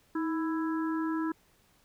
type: harmonic tone with a mistuned harmonic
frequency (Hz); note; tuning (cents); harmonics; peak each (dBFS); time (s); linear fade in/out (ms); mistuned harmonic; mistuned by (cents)
331.2; E4; +8; 1 / 3 / 4 / 5; -29 / -39 / -41 / -43; 0.15-1.32; 5; 1; -66
effects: pink hiss -66 dBFS RMS until 1.84 s